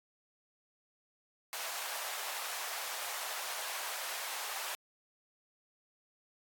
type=high-pass noise; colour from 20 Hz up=pink; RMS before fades=-40 dBFS; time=1.53-4.75 s; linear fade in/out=0 ms; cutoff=670 Hz; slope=24 dB/octave; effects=AAC 64 kbps